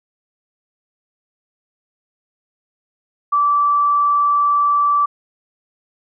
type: tone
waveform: sine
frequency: 1161 Hz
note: D6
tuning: 20 cents flat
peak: -12 dBFS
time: 3.32-5.06 s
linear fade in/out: 10 ms
effects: none